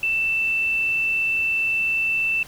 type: tone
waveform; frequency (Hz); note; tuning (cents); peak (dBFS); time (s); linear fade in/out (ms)
sine; 2663; E7; +17; -19; 0.03-2.43; 2
effects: pink hiss -44 dBFS RMS until 2.47 s